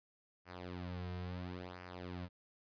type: tone with flanger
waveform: sawtooth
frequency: 90 Hz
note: F#2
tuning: 47 cents flat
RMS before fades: -45 dBFS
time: 0.45-2.29 s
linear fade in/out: 50 ms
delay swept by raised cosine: 0.26 to 3.56 ms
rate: 0.73 Hz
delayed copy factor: -0.75
effects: resampled to 11025 Hz